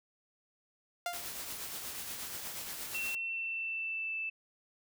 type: tone with exponential decay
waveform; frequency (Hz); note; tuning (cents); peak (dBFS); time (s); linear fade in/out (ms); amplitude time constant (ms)
sawtooth; 698.5; F5; 0; -27; 1.06-1.32; 2; 55
type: noise with tremolo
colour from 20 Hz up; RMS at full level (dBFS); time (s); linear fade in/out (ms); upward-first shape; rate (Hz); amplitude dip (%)
white; -40; 1.13-3.15; 2; triangle; 8.4; 40
type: tone with pitch glide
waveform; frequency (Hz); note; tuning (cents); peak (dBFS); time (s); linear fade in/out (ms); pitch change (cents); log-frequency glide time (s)
sine; 2708 to 2640; E7 to E7; +46 to +2; -34; 2.94-4.3; 10; -44; 3.11-4.16
effects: none